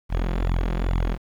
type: tone with flanger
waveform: sawtooth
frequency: 43.25 Hz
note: F1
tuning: 16 cents flat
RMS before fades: -23 dBFS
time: 0.09-1.18 s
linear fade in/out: 50 ms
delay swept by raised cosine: 0.88 to 5.78 ms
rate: 2.3 Hz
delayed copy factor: +0.95
effects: low-pass 3000 Hz 12 dB/octave + 9-bit